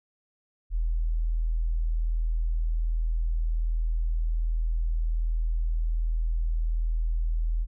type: tone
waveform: sine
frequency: 40.64 Hz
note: E1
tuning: 24 cents flat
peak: -23 dBFS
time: 0.7-7.67 s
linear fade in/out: 50 ms
effects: none